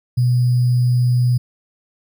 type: tone with sample-and-hold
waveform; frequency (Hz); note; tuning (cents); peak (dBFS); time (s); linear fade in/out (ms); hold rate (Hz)
sine; 123.47; B2; 0; -12; 0.17-1.38; 10; 4900
effects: none